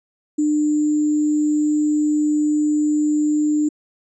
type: tone with sample-and-hold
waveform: sine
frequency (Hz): 300.2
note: D4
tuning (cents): +38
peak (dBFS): -15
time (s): 0.38-3.69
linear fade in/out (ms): 10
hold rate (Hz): 7350
effects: resampled to 22050 Hz